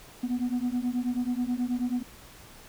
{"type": "beating tone pair", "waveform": "sine", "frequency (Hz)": [241.8, 251.1], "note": ["B3", "B3"], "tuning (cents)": [-36, 29], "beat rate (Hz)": 9.3, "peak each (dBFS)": -27, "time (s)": [0.23, 2.03], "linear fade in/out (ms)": 10, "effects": ["tanh soft clip ceiling -23 dBFS", "pink hiss -50 dBFS RMS until 2.68 s"]}